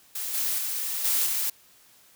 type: noise with level steps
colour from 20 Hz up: blue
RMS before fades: -32 / -27 / -30 / -24 / -27 dBFS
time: 0.15-1.5 s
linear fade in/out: 5 ms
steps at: 0.34 / 0.58 / 1.04 / 1.26 s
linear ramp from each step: 5 ms
effects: white hiss -57 dBFS RMS until 2.15 s